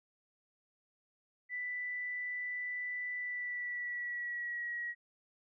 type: tone with pitch glide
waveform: sine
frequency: 1982 to 1907.9 Hz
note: B6 to A#6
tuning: +6 to +40 cents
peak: -36 dBFS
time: 1.49-4.95 s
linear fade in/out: 50 ms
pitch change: -66 cents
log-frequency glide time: 3.16-4.71 s
effects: none